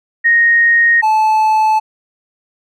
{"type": "tone pair in turn", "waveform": ["sine", "triangle"], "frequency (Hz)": [1864.7, 869.2], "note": ["A#6", "A5"], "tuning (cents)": [0, -21], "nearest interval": "octave + minor second", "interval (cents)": 1321, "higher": "first", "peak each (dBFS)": -7, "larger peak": "neither", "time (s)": [[0.24, 1.02], [1.02, 1.8]], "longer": "neither", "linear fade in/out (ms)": 20, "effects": []}